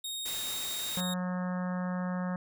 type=tone; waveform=sawtooth; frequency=3729 Hz; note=A#7; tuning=in tune; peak=-32 dBFS; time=0.04-1.14 s; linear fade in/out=5 ms
type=noise; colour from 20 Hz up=white; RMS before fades=-39 dBFS; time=0.25-1.01 s; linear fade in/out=10 ms
type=harmonic tone; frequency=181.4 Hz; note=F#3; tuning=34 cents flat; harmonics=1 / 3 / 4 / 5 / 6 / 7 / 8 / 9 / 10; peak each=-31 / -41 / -46 / -46 / -46 / -46 / -52 / -47 / -52 dBFS; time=0.97-2.36 s; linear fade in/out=2 ms
effects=none